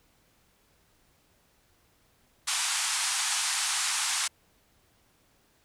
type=band-pass noise; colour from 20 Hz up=white; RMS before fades=-29 dBFS; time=2.47-4.28 s; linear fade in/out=10 ms; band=800 to 9700 Hz; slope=48 dB/octave; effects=pink hiss -66 dBFS RMS until 5.64 s